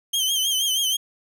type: tone with vibrato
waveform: sawtooth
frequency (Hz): 3136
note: G7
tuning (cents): 0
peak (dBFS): -17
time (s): 0.13-0.97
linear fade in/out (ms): 10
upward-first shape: triangle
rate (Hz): 6.3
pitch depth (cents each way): 86
effects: none